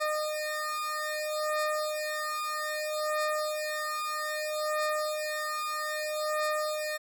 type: beating tone pair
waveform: 20% pulse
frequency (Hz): 610 / 610.62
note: D#5 / D#5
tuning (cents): -34 / -33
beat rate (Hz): 0.62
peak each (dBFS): -28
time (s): 0-6.98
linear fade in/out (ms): 20
effects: none